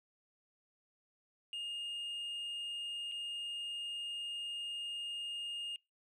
sine tone with dropouts, 2836 Hz, F7, 26 cents sharp, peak -36 dBFS, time 1.53-5.76 s, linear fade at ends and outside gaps 1 ms, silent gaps 3.115-3.12 s, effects noise-tail reverb RT60 0.2 s tail -25 dB re dry + tanh soft clip ceiling -38 dBFS

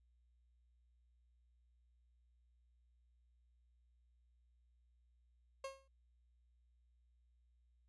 30% pulse tone with exponential decay, 540 Hz, C#5, 45 cents flat, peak -38 dBFS, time 5.64-5.88 s, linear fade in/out 5 ms, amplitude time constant 52 ms, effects added 60 Hz sine -70 dBFS peak until 7.88 s + resampled to 22050 Hz

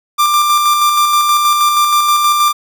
45% pulse tone with tremolo, 1186 Hz, D6, 17 cents sharp, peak -8 dBFS, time 0.18-2.53 s, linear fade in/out 20 ms, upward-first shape square, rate 6.3 Hz, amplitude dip 30%, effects none

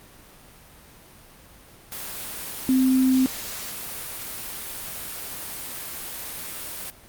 sine tone in noise, 260 Hz, C4, 11 cents flat, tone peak -16 dBFS, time 2.69-3.26 s, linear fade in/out 0 ms, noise white, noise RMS -34 dBFS, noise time 1.92-6.9 s, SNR +15 dB, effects pink hiss -49 dBFS RMS until 7.08 s + Opus 32 kbps

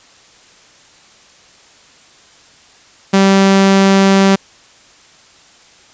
sawtooth tone, 194.5 Hz, G3, 13 cents flat, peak -3 dBFS, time 3.13-4.36 s, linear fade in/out 10 ms, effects white hiss -45 dBFS RMS until 5.93 s + resampled to 16000 Hz

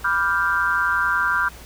sine chord, G dominant seventh, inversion first, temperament equal, 987.8 / 1174.7 / 1396.9 / 1568 Hz, B5 / D6 / F6 / G6, 0 / 0 / 0 / 0 cents, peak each -26 / -26 / -21 / -22 dBFS, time 0.04-1.49 s, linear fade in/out 10 ms, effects added 60 Hz sine -41 dBFS peak until 1.65 s + pink hiss -43 dBFS RMS until 1.65 s

